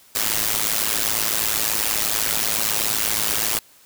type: noise with amplitude modulation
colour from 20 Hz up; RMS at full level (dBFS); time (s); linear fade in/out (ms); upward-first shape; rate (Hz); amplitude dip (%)
white; -18; 0.15-3.59; 5; sine; 108; 90
effects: white hiss -52 dBFS RMS until 3.85 s